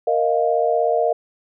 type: chord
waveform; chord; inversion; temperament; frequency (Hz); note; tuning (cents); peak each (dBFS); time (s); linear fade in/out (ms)
sine; Bb suspended fourth; none; equal; 466.2 / 622.3 / 698.5; Bb4 / Eb5 / F5; 0 / 0 / 0; -20; 0.07-1.13; 5
effects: none